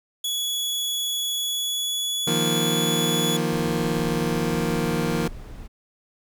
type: tone with pitch glide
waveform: sawtooth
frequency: 3383 to 3414 Hz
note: G#7 to G#7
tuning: +31 to +47 cents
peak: -21 dBFS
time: 0.24-3.37 s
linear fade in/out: 5 ms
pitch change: +16 cents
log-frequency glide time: 1.36-2.67 s
type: chord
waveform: 25% pulse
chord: Eb suspended second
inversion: none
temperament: just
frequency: 155.56 / 175.01 / 233.3 Hz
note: Eb3 / F3 / Bb3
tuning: 0 / +4 / +2 cents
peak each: -23 dBFS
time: 2.27-5.28 s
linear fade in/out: 5 ms
type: noise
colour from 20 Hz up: brown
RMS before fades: -38 dBFS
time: 3.52-5.68 s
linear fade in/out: 20 ms
effects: none